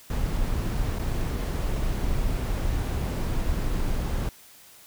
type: noise with dropouts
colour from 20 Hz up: brown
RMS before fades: -26 dBFS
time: 0.1-4.29 s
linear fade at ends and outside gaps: 2 ms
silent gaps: 0.986-0.995 s
effects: white hiss -51 dBFS RMS until 4.86 s